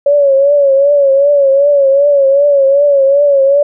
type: tone with vibrato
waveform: sine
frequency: 560 Hz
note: C#5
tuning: 18 cents sharp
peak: -5 dBFS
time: 0.06-3.63 s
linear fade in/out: 5 ms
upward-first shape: triangle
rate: 2.6 Hz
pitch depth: 77 cents each way
effects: none